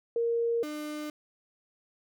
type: tone pair in turn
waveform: sine / 35% pulse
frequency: 466.2 / 300.8 Hz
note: A#4 / D4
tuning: 0 / +42 cents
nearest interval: minor sixth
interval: 758 cents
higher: first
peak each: -25 / -33 dBFS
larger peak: first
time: 0.16-0.63 / 0.63-1.1 s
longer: neither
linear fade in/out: 2 ms
effects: none